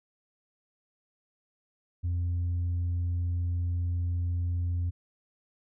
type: tone with tanh clipping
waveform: sine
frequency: 87.31 Hz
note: F2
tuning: in tune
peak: -27 dBFS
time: 2.03-4.91 s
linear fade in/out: 20 ms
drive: 1 dB
effects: none